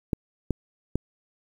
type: clicks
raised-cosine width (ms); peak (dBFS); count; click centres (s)
3; -11; 3; 0.132 / 0.507 / 0.956
effects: 8-bit